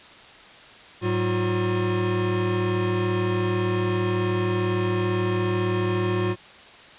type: tone cluster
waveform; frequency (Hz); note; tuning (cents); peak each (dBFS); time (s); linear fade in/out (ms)
square; 106.7 / 189.2 / 358.1; G#2 / F#3 / F4; +47 / +39 / +43; -26 / -31 / -25; 1.01-6.36; 50
effects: white hiss -46 dBFS RMS until 6.98 s + resampled to 8000 Hz